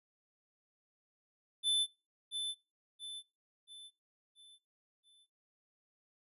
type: tone with echo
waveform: square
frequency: 3520 Hz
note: A7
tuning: in tune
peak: -29 dBFS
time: 1.63-1.87 s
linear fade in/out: 50 ms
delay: 680 ms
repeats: 5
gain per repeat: -7 dB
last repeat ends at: 5.27 s
effects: noise-tail reverb RT60 0.3 s tail -25 dB re dry + resampled to 32000 Hz